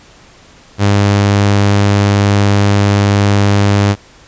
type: tone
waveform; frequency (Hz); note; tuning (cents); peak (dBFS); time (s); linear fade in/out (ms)
sawtooth; 101.1; G#2; -46; -4; 0.78-3.96; 50
effects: pink hiss -42 dBFS RMS until 4.27 s + resampled to 16000 Hz